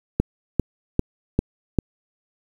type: click train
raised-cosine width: 3 ms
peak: -4 dBFS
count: 5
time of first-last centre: 0.2-1.787 s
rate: 2.52 Hz
effects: 7-bit